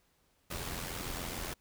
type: noise with amplitude modulation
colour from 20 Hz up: pink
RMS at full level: -37 dBFS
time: 0.5-1.54 s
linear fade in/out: 10 ms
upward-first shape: sine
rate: 86.8 Hz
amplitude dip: 55%
effects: pink hiss -72 dBFS RMS until 1.6 s